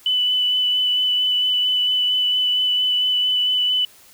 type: tone with vibrato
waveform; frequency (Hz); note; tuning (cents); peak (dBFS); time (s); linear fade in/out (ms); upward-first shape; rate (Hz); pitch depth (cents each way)
sine; 2991; F#7; +18; -16; 0.06-3.85; 2; sine; 4.4; 12
effects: white hiss -49 dBFS RMS until 4.13 s